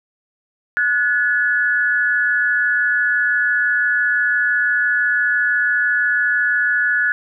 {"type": "tone pair together", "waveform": "sine", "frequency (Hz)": [1464, 1709.9], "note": ["F#6", "A6"], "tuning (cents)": [-19, -50], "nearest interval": "minor third", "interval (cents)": 269, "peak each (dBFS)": -17, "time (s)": [0.77, 7.12], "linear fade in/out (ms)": 0, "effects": []}